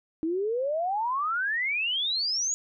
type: exponential sweep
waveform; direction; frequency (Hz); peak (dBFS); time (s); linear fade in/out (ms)
sine; up; 311.2 to 6880; -25; 0.23-2.54; 0
effects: none